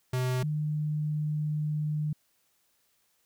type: tone pair in turn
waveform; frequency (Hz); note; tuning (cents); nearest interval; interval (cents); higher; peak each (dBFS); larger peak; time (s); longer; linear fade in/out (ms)
square / sine; 127.4 / 151.4; C3 / D#3; -46 / -47; minor third; 299; second; -27; neither; 0.13-0.43 / 0.43-2.13; second; 5
effects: white hiss -71 dBFS RMS until 3.25 s